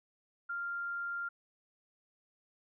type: tone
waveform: sine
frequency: 1394 Hz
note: F6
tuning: 4 cents flat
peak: -35 dBFS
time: 0.49-1.29 s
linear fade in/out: 10 ms
effects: none